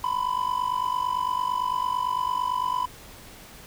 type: tone with amplitude modulation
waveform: triangle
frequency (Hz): 1000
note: B5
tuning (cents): +21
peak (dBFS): -18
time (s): 0.04-2.86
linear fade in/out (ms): 2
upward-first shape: sine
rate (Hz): 48.9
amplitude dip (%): 85
effects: pink hiss -46 dBFS RMS until 3.66 s